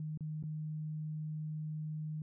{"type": "tone with dropouts", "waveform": "sine", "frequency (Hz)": 154.3, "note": "D#3", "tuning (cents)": -14, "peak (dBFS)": -37, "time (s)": [0, 2.22], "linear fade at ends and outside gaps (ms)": 2, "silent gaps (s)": [[0.175, 0.207], [0.427, 0.437]], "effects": []}